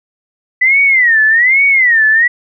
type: tone with vibrato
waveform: sine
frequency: 1971 Hz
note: B6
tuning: 4 cents flat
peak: -6 dBFS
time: 0.61-2.28 s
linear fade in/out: 10 ms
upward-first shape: sine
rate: 1.2 Hz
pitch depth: 220 cents each way
effects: none